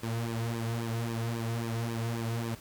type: tone with flanger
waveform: sawtooth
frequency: 115.4 Hz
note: A#2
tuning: 17 cents flat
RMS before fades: -33 dBFS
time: 0.03-2.55 s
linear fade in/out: 5 ms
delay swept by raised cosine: 1.4 to 3.7 ms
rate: 3.7 Hz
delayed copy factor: -0.85
effects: pink hiss -51 dBFS RMS until 2.6 s